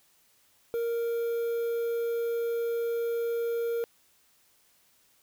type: tone with quantisation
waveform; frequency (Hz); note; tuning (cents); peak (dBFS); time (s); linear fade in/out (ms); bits
triangle; 466.2; A#4; 0; -25; 0.74-3.84; 0; 8
effects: white hiss -65 dBFS RMS until 5.22 s